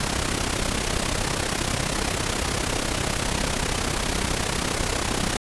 pink noise with amplitude modulation, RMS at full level -22 dBFS, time 0-5.37 s, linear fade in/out 5 ms, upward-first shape sine, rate 32.3 Hz, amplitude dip 65%, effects resampled to 24000 Hz

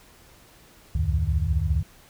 sine tone cluster, 66.1 / 71.2 / 85.6 / 106.6 / 153 Hz, C2 / C#2 / F2 / G#2 / D#3, +18 / +47 / -34 / +46 / -29 cents, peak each -32 / -24 / -25 / -31 / -30 dBFS, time 0.95-1.83 s, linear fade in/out 5 ms, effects pink hiss -53 dBFS RMS until 2.09 s

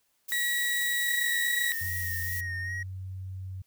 violet noise, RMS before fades -36 dBFS, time 0.28-2.41 s, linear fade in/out 10 ms
35% pulse tone, 1924 Hz, B6, 46 cents flat, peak -25 dBFS, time 0.32-1.72 s, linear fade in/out 0 ms
triangle tone with vibrato, 1866 Hz, A#6, 1 cent sharp, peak -31 dBFS, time 1.07-2.83 s, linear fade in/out 5 ms, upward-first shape sine, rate 2.5 Hz, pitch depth 32 cents each way
sine tone with pitch glide, 90.4 to 93.97 Hz, F#2 to F#2, -40 to +27 cents, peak -35 dBFS, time 1.81-3.62 s, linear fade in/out 5 ms, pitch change +67 cents, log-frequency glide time 2.47-2.89 s
effects white hiss -72 dBFS RMS until 3.66 s

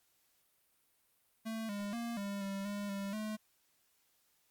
square tone with pitch steps, 223.1 / 203.2 / 234.3 / 200.4 / 196.6 / 203.4 / 198.1 / 215 Hz, A3 / G#3 / A#3 / G3 / G3 / G#3 / G3 / A3, +24 / -38 / +9 / +38 / +5 / -36 / +18 / -40 cents, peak -38 dBFS, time 1.45-3.37 s, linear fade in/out 20 ms, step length 240 ms, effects white hiss -74 dBFS RMS until 4.5 s + Opus 48 kbps

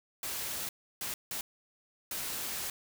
white noise bursts at uneven times, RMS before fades -37 dBFS, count 4, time 0.23-0.69 / 1.01-1.14 / 1.31-1.41 / 2.11-2.7 s, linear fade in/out 2 ms, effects none

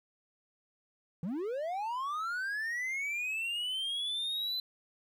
triangle linear sweep, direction up, 152.2 to 4056 Hz, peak -31 dBFS, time 1.23-4.6 s, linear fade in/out 2 ms, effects 12-bit

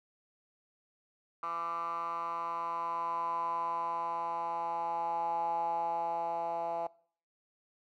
10% pulse tone with band-pass filter sweep, 168.4 Hz, E3, 37 cents sharp, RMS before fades -35 dBFS, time 1.43-6.87 s, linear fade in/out 2 ms, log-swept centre 1200 to 750 Hz, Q 8.1, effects noise-tail reverb RT60 0.5 s tail -22 dB re dry

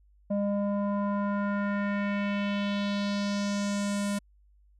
square tone with low-pass filter sweep, 202.4 Hz, G#3, 44 cents flat, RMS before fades -29 dBFS, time 0.3-4.19 s, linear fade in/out 10 ms, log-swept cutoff 590 to 10000 Hz, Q 2.3, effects added 50 Hz sine -58 dBFS peak until 4.79 s

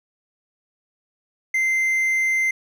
triangle tone, 2080 Hz, C7, 11 cents flat, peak -16 dBFS, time 1.54-2.51 s, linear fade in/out 5 ms, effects none

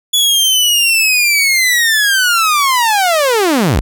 sawtooth linear sweep, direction down, 3430 to 36.01 Hz, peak -6 dBFS, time 0.13-3.81 s, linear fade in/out 10 ms, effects none

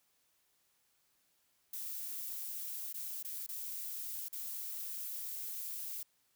violet noise with dropouts, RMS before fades -42 dBFS, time 1.73-6.03 s, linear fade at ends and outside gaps 5 ms, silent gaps 2.928-2.941 / 3.228-3.246 / 3.465-3.488 / 4.285-4.327 s, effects white hiss -75 dBFS RMS until 6.35 s

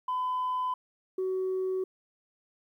sine tone pair in turn, 1009 / 375 Hz, B5 / F#4, +37 / +23 cents, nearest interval octave + perfect fourth, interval 1714 cents, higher first, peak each -26 dBFS, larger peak neither, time 0.08-0.74 / 1.18-1.84 s, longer neither, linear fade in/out 5 ms, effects tanh soft clip ceiling -25 dBFS + 11-bit

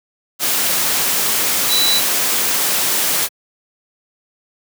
sine tone in noise, 3955 Hz, B7, 2 cents sharp, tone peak -14 dBFS, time 1.68-2.02 s, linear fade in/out 50 ms, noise white, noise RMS -17 dBFS, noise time 0.39-3.29 s, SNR 0 dB, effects high-pass 150 Hz 12 dB/octave

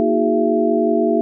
sine tone cluster, 233.4 / 316.4 / 366.7 / 412.7 / 673 Hz, A#3 / D#4 / F#4 / G#4 / E5, +2 / +29 / -15 / -11 / +36 cents, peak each -20 dBFS, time 0-1.21 s, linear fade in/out 0 ms, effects none

